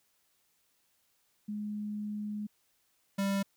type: tone pair in turn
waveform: sine / square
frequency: 209.3 / 197.13 Hz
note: G#3 / G3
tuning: +14 / +10 cents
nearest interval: minor second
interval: 104 cents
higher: first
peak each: -34 / -29 dBFS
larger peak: second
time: 1.48-2.47 / 3.18-3.43 s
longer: first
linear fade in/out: 10 ms
effects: white hiss -73 dBFS RMS until 3.56 s